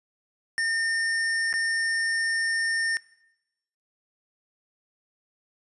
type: tone with dropouts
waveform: square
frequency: 1817 Hz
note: A#6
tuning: 45 cents flat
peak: -24 dBFS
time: 0.58-2.97 s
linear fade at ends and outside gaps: 0 ms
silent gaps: 1.528-1.539 s
effects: noise-tail reverb RT60 0.9 s tail -21 dB re dry + resampled to 24000 Hz